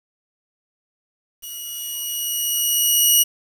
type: tone with level ramp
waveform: 10% pulse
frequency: 2906 Hz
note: F#7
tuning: 32 cents flat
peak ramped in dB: -24 to -3 dBFS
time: 1.42-3.24 s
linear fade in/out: 20 ms
effects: 7-bit